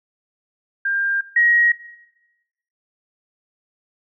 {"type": "tone pair in turn", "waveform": "sine", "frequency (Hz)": [1597, 1892.6], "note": ["G6", "A#6"], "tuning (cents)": [32, 26], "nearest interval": "minor third", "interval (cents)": 294, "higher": "second", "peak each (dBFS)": [-18, -12], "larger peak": "second", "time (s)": [[0.85, 1.21], [1.36, 1.72]], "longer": "neither", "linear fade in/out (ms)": 5, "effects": ["noise-tail reverb RT60 1.0 s tail -18 dB re dry"]}